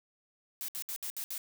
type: noise bursts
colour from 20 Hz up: blue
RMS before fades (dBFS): -38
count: 6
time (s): 0.61-1.379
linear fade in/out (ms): 0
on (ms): 74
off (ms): 65
effects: none